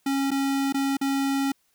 square tone with dropouts, 274.2 Hz, C#4, 19 cents flat, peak -23 dBFS, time 0.06-1.52 s, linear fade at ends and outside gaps 5 ms, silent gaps 0.307-0.314 / 0.725-0.743 / 0.97-1.012 s, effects white hiss -68 dBFS RMS until 1.74 s

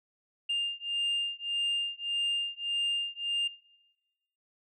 sine beating tone pair, 2805 / 2806.7 Hz, F7 / F7, +7 / +8 cents, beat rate 1.7 Hz, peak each -31 dBFS, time 0.49-3.48 s, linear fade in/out 10 ms, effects noise-tail reverb RT60 1.0 s tail -20 dB re dry + tanh soft clip ceiling -25 dBFS

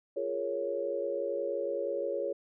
sine chord, Bb minor seventh, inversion second, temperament equal, 349.2 / 415.3 / 466.2 / 554.4 Hz, F4 / Ab4 / Bb4 / Db5, 0 / 0 / 0 / 0 cents, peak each -39 / -36 / -38 / -33 dBFS, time 0.16-2.33 s, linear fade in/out 10 ms, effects none

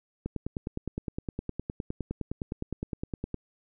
click train, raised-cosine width 3 ms, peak -19 dBFS, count 31, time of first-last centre 0.26-3.343 s, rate 9.73 Hz, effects none

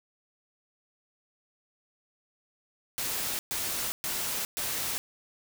white noise bursts, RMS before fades -32 dBFS, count 4, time 2.98-4.98 s, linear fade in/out 0 ms, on 410 ms, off 120 ms, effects none

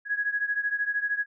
sine beating tone pair, 1661.2 / 1674.2 Hz, G#6 / G#6, 0 / +13 cents, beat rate 13 Hz, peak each -27 / -30 dBFS, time 0.05-1.26 s, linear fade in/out 50 ms, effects none

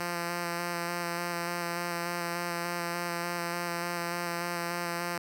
5% pulse tone with vibrato, 172.7 Hz, F3, 19 cents flat, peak -20 dBFS, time 0-5.18 s, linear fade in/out 2 ms, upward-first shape square, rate 3.4 Hz, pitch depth 12 cents each way, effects none

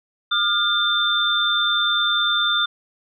sine tone cluster, 1204 / 1411 / 3565 Hz, D6 / F6 / A7, +43 / +17 / +22 cents, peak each -25 / -22 / -19 dBFS, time 0.31-2.66 s, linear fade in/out 10 ms, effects none

